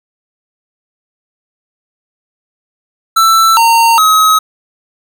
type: tone with pitch steps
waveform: square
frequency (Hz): 1330 / 919 / 1274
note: E6 / A#5 / D#6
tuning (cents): +15 / -25 / +41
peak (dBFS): -6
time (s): 3.16-4.39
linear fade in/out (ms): 10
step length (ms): 410
effects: none